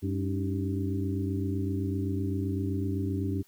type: tone cluster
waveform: sine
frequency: 95.6 / 197.2 / 282 / 309.8 / 387.4 Hz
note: G2 / G3 / C#4 / D#4 / G4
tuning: -43 / +11 / +30 / -7 / -20 cents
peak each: -30 / -36 / -33 / -38 / -38 dBFS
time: 0.02-3.43 s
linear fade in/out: 20 ms
effects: white hiss -63 dBFS RMS until 3.47 s